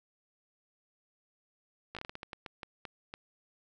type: slowing click train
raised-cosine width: 0.3 ms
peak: -25 dBFS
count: 13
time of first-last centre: 1.95-3.139 s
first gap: 16 ms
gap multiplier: 1.3
effects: none